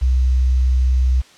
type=tone with quantisation; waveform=sine; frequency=63.7 Hz; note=C2; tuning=46 cents flat; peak=-12 dBFS; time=0.01-1.22 s; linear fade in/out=20 ms; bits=7; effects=white hiss -47 dBFS RMS until 1.37 s + low-pass 6000 Hz 12 dB/octave

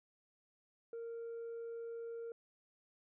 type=tone; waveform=sine; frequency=462.9 Hz; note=A#4; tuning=12 cents flat; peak=-40 dBFS; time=0.93-2.32 s; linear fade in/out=2 ms; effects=tanh soft clip ceiling -41 dBFS

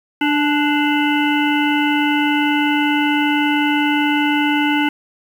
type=harmonic tone with a mistuned harmonic; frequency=295.8 Hz; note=D4; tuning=13 cents sharp; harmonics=1 / 3 / 5 / 7 / 9 / 10; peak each=-16 / -21 / -23 / -24 / -26 / -26 dBFS; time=0.21-4.89 s; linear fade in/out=5 ms; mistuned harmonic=3; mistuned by=-42 cents; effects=7-bit

